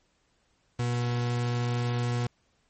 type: tone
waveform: 40% pulse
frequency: 120.9 Hz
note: B2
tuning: 36 cents flat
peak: -25 dBFS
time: 0.79-2.27 s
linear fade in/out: 5 ms
effects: pink hiss -70 dBFS RMS until 2.69 s + MP3 32 kbps